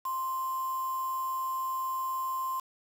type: tone with quantisation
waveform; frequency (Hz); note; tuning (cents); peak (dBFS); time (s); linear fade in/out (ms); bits
sine; 1046.5; C6; 0; -30; 0.05-2.6; 5; 7
effects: none